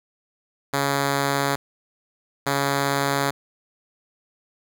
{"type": "tone bursts at uneven times", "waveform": "5% pulse", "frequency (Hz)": 139.8, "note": "C#3", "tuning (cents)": 15, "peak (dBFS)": -9, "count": 2, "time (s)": [[0.73, 1.56], [2.46, 3.31]], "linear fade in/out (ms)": 10, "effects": []}